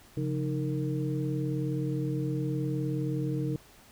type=tone cluster; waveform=sine; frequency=137.5 / 176.8 / 309.9 / 461.6 Hz; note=C#3 / F3 / D#4 / A#4; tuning=-14 / +22 / -7 / -17 cents; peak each=-30 / -38 / -33 / -38 dBFS; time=0.17-3.56 s; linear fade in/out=2 ms; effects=pink hiss -56 dBFS RMS until 3.91 s